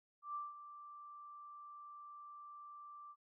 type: tone with ADSR envelope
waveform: sine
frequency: 1174.7 Hz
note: D6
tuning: in tune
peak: -39 dBFS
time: 0.22-3.16 s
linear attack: 130 ms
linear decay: 180 ms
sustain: -12 dB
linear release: 54 ms
effects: none